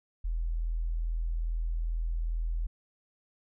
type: tone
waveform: sine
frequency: 41.2 Hz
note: E1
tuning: in tune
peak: -28 dBFS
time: 0.24-2.67 s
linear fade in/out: 10 ms
effects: none